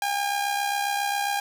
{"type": "tone with amplitude modulation", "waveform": "sawtooth", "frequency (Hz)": 808, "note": "G#5", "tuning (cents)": -48, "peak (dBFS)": -18, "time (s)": [0.02, 1.4], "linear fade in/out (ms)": 2, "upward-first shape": "sine", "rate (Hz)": 67.4, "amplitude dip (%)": 50, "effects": []}